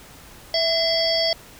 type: harmonic tone with a mistuned harmonic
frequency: 659.3 Hz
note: E5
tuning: in tune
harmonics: 1 / 3 / 5 / 7 / 8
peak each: -22 / -30 / -28 / -23 / -25 dBFS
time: 0.54-1.33 s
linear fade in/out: 2 ms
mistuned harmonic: 3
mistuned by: +44 cents
effects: pink hiss -45 dBFS RMS until 1.59 s